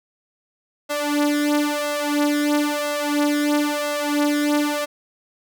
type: tone with flanger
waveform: sawtooth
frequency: 293.7 Hz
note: D4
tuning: in tune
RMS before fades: -21 dBFS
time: 0.89-4.86 s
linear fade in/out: 20 ms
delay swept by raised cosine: 1.5 to 4 ms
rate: 1 Hz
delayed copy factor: +0.85
effects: none